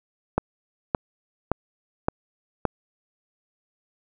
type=click train; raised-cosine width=1 ms; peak=-6 dBFS; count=5; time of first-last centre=0.38-2.653 s; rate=1.76 Hz; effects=none